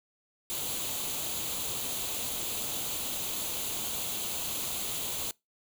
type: noise with comb filter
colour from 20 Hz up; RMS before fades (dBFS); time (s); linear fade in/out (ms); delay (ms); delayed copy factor
white; -34; 0.5-5.31; 0; 0.28; +0.6
effects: noise-tail reverb RT60 0.2 s tail -24 dB re dry